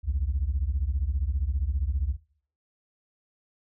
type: beating tone pair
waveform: sine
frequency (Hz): 61.6 / 76.6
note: B1 / D#2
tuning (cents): -4 / -27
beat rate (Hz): 15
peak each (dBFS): -26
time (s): 0.03-2.17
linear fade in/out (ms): 50
effects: noise-tail reverb RT60 0.5 s tail -20 dB re dry + tanh soft clip ceiling -19 dBFS